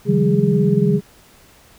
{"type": "tone cluster", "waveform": "sine", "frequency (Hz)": [141.4, 161.9, 185.3, 203.1, 411.2], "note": ["C#3", "E3", "F#3", "G#3", "G#4"], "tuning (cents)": [35, -31, 3, -38, -17], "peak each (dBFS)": -19, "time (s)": [0.05, 1.01], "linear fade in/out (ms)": 50, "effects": ["pink hiss -49 dBFS RMS until 1.78 s"]}